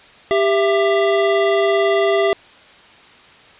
square tone pair together, 396 / 666 Hz, G4 / E5, +18 / +18 cents, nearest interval major sixth, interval 900 cents, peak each -16 / -18 dBFS, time 0.31-2.33 s, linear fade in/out 0 ms, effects white hiss -45 dBFS RMS until 3.59 s + resampled to 8000 Hz

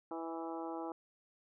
harmonic tone with a mistuned harmonic, 164.81 Hz, E3, in tune, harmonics 2 / 3 / 4 / 5 / 6 / 7 / 8, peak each -42 / -47 / -48 / -45 / -50 / -53 / -53 dBFS, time 0.11-0.92 s, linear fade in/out 2 ms, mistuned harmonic 4, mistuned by -20 cents, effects none

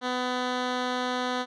10% pulse tone with low-pass filter, 250.5 Hz, B3, 25 cents sharp, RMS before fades -29 dBFS, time 0.01-1.46 s, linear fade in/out 50 ms, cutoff 4100 Hz, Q 1.2, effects none

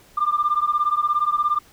sine beating tone pair, 1188 / 1205 Hz, D6 / D6, +20 / +44 cents, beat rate 17 Hz, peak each -20 dBFS, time 0.17-1.59 s, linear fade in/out 10 ms, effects tanh soft clip ceiling -11 dBFS + pink hiss -52 dBFS RMS until 1.72 s

